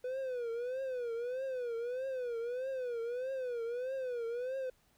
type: tone with vibrato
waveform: triangle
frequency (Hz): 495.4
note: B4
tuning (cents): +5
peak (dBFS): -33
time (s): 0.04-4.7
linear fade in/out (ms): 5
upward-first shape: triangle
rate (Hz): 1.6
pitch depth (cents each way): 150
effects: pink hiss -71 dBFS RMS until 4.97 s